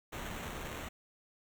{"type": "noise with sample-and-hold", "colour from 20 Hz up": "pink", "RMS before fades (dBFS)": -42, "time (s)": [0.12, 0.89], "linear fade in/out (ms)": 10, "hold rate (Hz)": 4900, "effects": []}